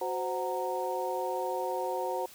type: harmonic tone with a mistuned harmonic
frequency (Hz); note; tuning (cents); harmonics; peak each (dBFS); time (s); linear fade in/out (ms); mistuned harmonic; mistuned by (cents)
185; F#3; 0; 2 / 3 / 4 / 5; -36 / -34 / -37 / -35; 0.01-2.26; 5; 3; -110
effects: white hiss -52 dBFS RMS until 2.34 s